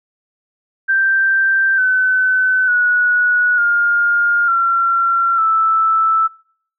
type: tone with pitch steps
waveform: sine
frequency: 1568 / 1514.6 / 1463 / 1413.2 / 1365 / 1318.5 Hz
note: G6 / F#6 / F#6 / F6 / F6 / E6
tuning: 0 / +40 / -20 / +20 / -40 / 0 cents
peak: -11 dBFS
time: 0.88-6.28 s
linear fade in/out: 20 ms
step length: 900 ms
effects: noise-tail reverb RT60 0.6 s tail -26 dB re dry